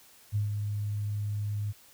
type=tone with ADSR envelope; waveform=sine; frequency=103.8 Hz; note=G#2; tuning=in tune; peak=-24 dBFS; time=0.32-1.73 s; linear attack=37 ms; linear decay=130 ms; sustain=-5 dB; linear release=27 ms; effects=white hiss -57 dBFS RMS until 1.93 s